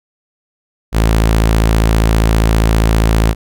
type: tone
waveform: sawtooth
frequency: 55 Hz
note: A1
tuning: in tune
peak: -5 dBFS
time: 0.92-3.35 s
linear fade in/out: 50 ms
effects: none